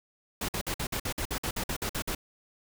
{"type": "noise bursts", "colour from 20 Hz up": "pink", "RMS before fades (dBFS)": -32, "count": 14, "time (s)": [0.41, 2.15], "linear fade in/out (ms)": 5, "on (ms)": 76, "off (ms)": 52, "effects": []}